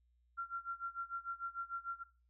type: tone with tremolo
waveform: sine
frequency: 1374 Hz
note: F6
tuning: 29 cents flat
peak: -36 dBFS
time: 0.37-2.04 s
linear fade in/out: 20 ms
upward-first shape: sine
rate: 6.7 Hz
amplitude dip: 100%
effects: noise-tail reverb RT60 0.3 s tail -17 dB re dry + added 60 Hz sine -70 dBFS peak until 2.29 s